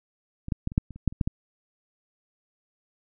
clicks, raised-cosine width 5 ms, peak -22 / -12 / -14 / -27 / -7 / -28 / -30 / -8 / -28 / -11 / -13 dBFS, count 11, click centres 0.484 / 0.522 / 0.674 / 0.719 / 0.779 / 0.907 / 0.96 / 1.077 / 1.125 / 1.212 / 1.275 s, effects none

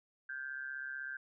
sine tone with amplitude modulation, 1568 Hz, G6, in tune, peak -36 dBFS, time 0.29-1.17 s, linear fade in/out 5 ms, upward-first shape sine, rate 136 Hz, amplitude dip 75%, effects none

